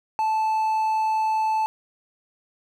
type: tone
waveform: triangle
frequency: 875 Hz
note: A5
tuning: 10 cents flat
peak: -18 dBFS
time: 0.19-1.66 s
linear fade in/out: 0 ms
effects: none